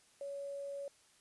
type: tone with quantisation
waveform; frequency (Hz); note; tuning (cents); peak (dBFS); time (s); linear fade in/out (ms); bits
sine; 561; C#5; +21; -40; 0.21-0.88; 2; 10
effects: white hiss -67 dBFS RMS until 1.2 s + resampled to 24000 Hz